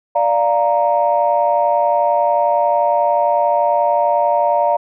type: chord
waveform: sine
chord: Bb major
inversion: first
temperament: equal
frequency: 587.3 / 698.5 / 932.3 Hz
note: D5 / F5 / Bb5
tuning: 0 / 0 / 0 cents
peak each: -16 dBFS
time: 0.15-4.77 s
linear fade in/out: 10 ms
effects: tanh soft clip ceiling -3 dBFS